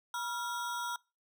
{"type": "ring-modulated tone", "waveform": "square", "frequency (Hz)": 1174.7, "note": "D6", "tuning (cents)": 0, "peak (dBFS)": -32, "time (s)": [0.14, 0.96], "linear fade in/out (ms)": 2, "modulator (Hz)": 209, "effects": ["noise-tail reverb RT60 0.3 s tail -25 dB re dry"]}